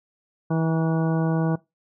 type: harmonic tone with a mistuned harmonic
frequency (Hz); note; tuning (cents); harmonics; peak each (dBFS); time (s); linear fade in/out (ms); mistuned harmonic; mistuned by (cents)
162.2; E3; -28; 1 / 2 / 3 / 4 / 5 / 6 / 7 / 9; -21 / -27 / -31 / -33 / -35 / -37 / -38 / -40; 0.5-1.56; 10; 6; -33
effects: noise-tail reverb RT60 0.2 s tail -20 dB re dry